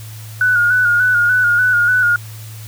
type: tone with vibrato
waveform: sine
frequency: 1459 Hz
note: F#6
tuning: 25 cents flat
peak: -10 dBFS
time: 0.41-2.16 s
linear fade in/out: 2 ms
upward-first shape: square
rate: 3.4 Hz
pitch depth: 38 cents each way
effects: added 109 Hz sine -30 dBFS peak until 2.67 s + white hiss -39 dBFS RMS until 2.67 s